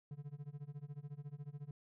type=tone with tremolo; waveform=triangle; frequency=144.8 Hz; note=D3; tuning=24 cents flat; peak=-40 dBFS; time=0.11-1.71 s; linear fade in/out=2 ms; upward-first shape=sine; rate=14 Hz; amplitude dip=95%; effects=none